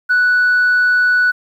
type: tone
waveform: sine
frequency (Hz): 1480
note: F#6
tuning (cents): 0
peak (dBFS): -8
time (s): 0.09-1.32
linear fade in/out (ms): 20
effects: tanh soft clip ceiling -8 dBFS + 8-bit